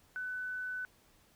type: tone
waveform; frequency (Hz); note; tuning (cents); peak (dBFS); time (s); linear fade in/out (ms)
sine; 1500; F#6; +23; -36; 0.16-0.85; 0
effects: pink hiss -66 dBFS RMS until 1.35 s